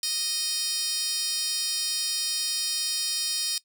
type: tone with high-pass filter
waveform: 10% pulse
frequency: 622.3 Hz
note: D#5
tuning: in tune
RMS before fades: -28 dBFS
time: 0.03-3.58 s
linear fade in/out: 2 ms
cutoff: 5500 Hz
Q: 5.4
effects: noise-tail reverb RT60 0.1 s tail -19 dB re dry